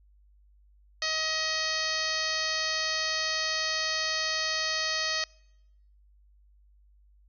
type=harmonic tone with a mistuned harmonic; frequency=632 Hz; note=D#5; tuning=27 cents sharp; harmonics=1 / 2 / 3 / 4 / 5 / 6 / 7 / 8 / 9 / 10; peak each=-39 / -38 / -33 / -38 / -38 / -39 / -32 / -36 / -41 / -42 dBFS; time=1.02-5.24 s; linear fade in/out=2 ms; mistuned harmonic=9; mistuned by=+35 cents; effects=noise-tail reverb RT60 0.9 s tail -26 dB re dry + added 50 Hz sine -57 dBFS peak until 7.28 s